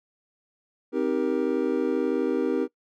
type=chord; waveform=triangle; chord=C minor seventh; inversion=none; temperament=just; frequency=261.6 / 314 / 392.4 / 470.9 Hz; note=C4 / Eb4 / G4 / Bb4; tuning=0 / +16 / +2 / +18 cents; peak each=-26 dBFS; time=0.92-2.68 s; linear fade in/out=50 ms; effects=noise-tail reverb RT60 0.1 s tail -22 dB re dry